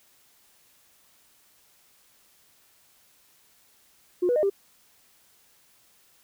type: tone with pitch steps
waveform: sine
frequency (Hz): 357.6 / 488.7 / 611 / 396.1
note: F4 / B4 / D#5 / G4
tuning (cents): +41 / -18 / -32 / +18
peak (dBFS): -19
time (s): 4.22-4.5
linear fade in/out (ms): 10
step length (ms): 70
effects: tanh soft clip ceiling -15 dBFS + white hiss -61 dBFS RMS until 6.23 s